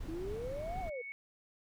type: noise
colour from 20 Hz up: brown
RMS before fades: -43 dBFS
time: 0-0.9 s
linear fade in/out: 10 ms
type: exponential two-way sweep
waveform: sine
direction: up then down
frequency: 311.1 to 770 to 466.7 Hz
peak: -38 dBFS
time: 0.08-1.02 s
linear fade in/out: 10 ms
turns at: 0.8 s
type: tone with exponential growth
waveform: sine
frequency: 2217 Hz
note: C#7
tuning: in tune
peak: -40 dBFS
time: 0.15-1.12 s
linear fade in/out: 0 ms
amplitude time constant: 210 ms
effects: none